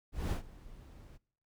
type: noise with ADSR envelope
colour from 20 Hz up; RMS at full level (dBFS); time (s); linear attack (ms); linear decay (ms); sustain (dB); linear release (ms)
brown; -30; 0.12-1.18; 190; 110; -22; 20
effects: noise-tail reverb RT60 0.6 s tail -24 dB re dry